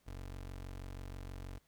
25% pulse tone, 46.25 Hz, F#1, in tune, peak -40 dBFS, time 0.06-1.59 s, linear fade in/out 20 ms, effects pink hiss -74 dBFS RMS until 1.67 s

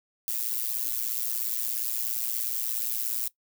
violet noise with amplitude modulation, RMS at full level -26 dBFS, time 0.28-3.28 s, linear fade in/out 0 ms, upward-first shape sine, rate 117 Hz, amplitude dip 90%, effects noise-tail reverb RT60 0.1 s tail -18 dB re dry

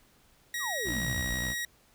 sawtooth tone, 1900 Hz, A#6, 33 cents sharp, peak -28 dBFS, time 0.54-1.65 s, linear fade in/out 2 ms
sine exponential sweep, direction down, 1318.5 to 36.71 Hz, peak -35 dBFS, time 0.59-1.37 s, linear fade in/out 50 ms
15% pulse tone with vibrato, 61.74 Hz, B1, in tune, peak -28 dBFS, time 0.84-1.55 s, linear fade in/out 50 ms, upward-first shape square, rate 12 Hz, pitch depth 140 cents each way
effects pink hiss -63 dBFS RMS until 1.94 s

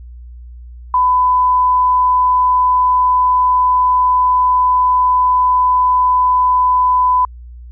sine tone, 1002 Hz, B5, 25 cents sharp, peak -9 dBFS, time 0.94-7.25 s, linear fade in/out 2 ms, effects added 60 Hz sine -31 dBFS peak until 7.71 s

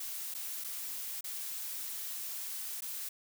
blue noise with dropouts, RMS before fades -40 dBFS, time 0-3.09 s, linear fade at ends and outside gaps 5 ms, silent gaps 0.341-0.347 / 0.64-0.644 / 1.209-1.241 / 2.807-2.82 s, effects none

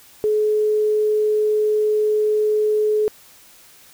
sine tone, 426.1 Hz, G#4, 44 cents sharp, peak -15 dBFS, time 0.24-3.08 s, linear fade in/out 0 ms, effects white hiss -48 dBFS RMS until 3.93 s

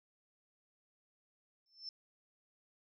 sine tone with exponential growth, 5320 Hz, E8, 15 cents sharp, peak -39 dBFS, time 1.66-1.89 s, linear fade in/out 2 ms, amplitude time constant 49 ms, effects none

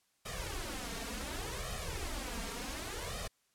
pink noise with flanger, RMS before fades -40 dBFS, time 0.25-3.28 s, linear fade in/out 10 ms, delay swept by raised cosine 1.6 to 4.4 ms, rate 0.68 Hz, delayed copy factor +0.85, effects white hiss -75 dBFS RMS until 3.54 s + low-pass 11000 Hz 12 dB/octave

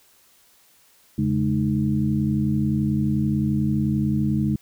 sine tone cluster, 84.4 / 140.1 / 211.5 / 309.7 Hz, E2 / C#3 / G#3 / D#4, +41 / +19 / +32 / -8 cents, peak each -30 / -23 / -22 / -27 dBFS, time 1.18-4.56 s, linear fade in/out 5 ms, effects white hiss -57 dBFS RMS until 4.61 s

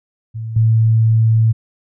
sine tone with level steps, 112 Hz, A2, 31 cents sharp, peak -22 / -9 dBFS, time 0.34-1.53 s, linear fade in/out 20 ms, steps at 0.56 s, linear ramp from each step 5 ms, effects none

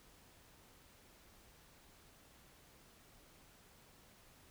silence, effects pink hiss -64 dBFS RMS until 4.5 s

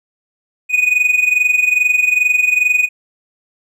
triangle tone with amplitude modulation, 2483 Hz, D#7, 4 cents flat, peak -6 dBFS, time 0.69-2.89 s, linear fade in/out 50 ms, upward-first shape sine, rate 22.4 Hz, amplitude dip 75%, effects none

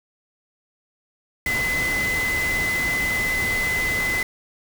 sine tone in noise, 2027 Hz, B6, 45 cents sharp, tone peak -21 dBFS, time 1.46-4.23 s, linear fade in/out 2 ms, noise pink, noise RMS -29 dBFS, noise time 1.46-4.23 s, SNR +5 dB, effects none

